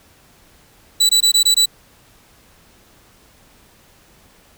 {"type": "tone bursts", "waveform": "30% pulse", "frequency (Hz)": 3952, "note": "B7", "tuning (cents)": 0, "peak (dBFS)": -8, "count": 6, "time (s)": [1, 1.658], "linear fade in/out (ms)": 10, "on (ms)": 93, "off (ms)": 20, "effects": ["pink hiss -51 dBFS RMS until 4.57 s"]}